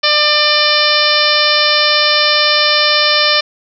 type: harmonic tone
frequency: 597 Hz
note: D5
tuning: 28 cents sharp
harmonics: 1 / 2 / 3 / 4 / 5 / 6 / 7 / 8 / 9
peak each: -18 / -18 / -18 / -18 / -18 / -18 / -18 / -18 / -18 dBFS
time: 0.03-3.41 s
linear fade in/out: 10 ms
effects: none